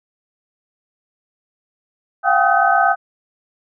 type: tone cluster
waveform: sine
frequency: 693 / 760 / 798 / 1264 / 1524 Hz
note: F5 / F#5 / G5 / D#6 / G6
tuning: -14 / +46 / +31 / +27 / -49 cents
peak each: -18 dBFS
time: 2.23-2.96 s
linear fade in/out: 50 ms
effects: none